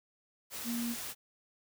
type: tone in noise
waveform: sine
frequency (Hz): 236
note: A#3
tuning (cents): +22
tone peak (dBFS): -33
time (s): 0.64-0.96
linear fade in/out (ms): 50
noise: white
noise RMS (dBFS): -41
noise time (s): 0.5-1.15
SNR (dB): +5
effects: none